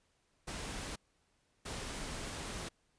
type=noise bursts at uneven times; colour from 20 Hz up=pink; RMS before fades=-42 dBFS; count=2; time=0.47-0.96 / 1.65-2.69 s; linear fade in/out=10 ms; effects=pink hiss -75 dBFS RMS until 2.98 s + resampled to 22050 Hz